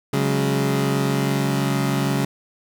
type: chord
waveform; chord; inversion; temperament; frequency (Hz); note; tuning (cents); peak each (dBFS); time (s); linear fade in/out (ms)
25% pulse; C# suspended fourth; none; equal; 138.59 / 185 / 207.7; C#3 / F#3 / G#3; 0 / 0 / 0; -17 / -22 / -22; 0.13-2.25; 5
effects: none